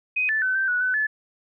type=tone with pitch steps; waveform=sine; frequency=2507 / 1753 / 1518 / 1558 / 1470 / 1507 / 1728 Hz; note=D#7 / A6 / F#6 / G6 / F#6 / F#6 / A6; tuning=+12 / -7 / +44 / -11 / -12 / +31 / -32 cents; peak=-20 dBFS; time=0.16-1.07 s; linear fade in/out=10 ms; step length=130 ms; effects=none